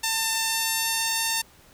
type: tone with pitch glide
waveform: 5% pulse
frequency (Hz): 897 to 904.8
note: A5 to A5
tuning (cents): +33 to +48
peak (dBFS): -11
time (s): 0.03-1.42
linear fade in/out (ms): 10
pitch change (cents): +15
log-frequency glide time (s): 0.43-1.21
effects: pink hiss -54 dBFS RMS until 1.73 s